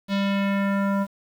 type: tone with low-pass filter sweep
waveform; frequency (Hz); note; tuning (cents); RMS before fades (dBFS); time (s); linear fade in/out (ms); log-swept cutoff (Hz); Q
square; 198.1; G3; +18; -23; 0.08-1.07; 50; 4000 to 1100; 1.9
effects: 8-bit